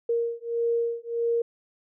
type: beating tone pair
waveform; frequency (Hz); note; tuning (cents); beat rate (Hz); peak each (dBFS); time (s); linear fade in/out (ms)
sine; 466.2 / 467.8; A#4 / A#4; 0 / +6; 1.6; -27; 0.09-1.42; 5
effects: none